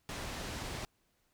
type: low-pass noise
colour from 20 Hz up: pink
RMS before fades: -41 dBFS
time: 0.09-0.85 s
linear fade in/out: 0 ms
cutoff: 7600 Hz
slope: 12 dB/octave
effects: pink hiss -75 dBFS RMS until 1.33 s